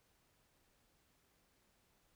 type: silence
effects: pink hiss -75 dBFS RMS until 2.15 s